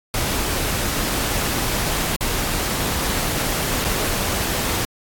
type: noise with dropouts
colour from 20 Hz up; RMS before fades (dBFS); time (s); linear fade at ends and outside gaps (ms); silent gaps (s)
pink; -22; 0.14-4.85; 1; 2.162-2.208 / 3.844-3.848
effects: AAC 64 kbps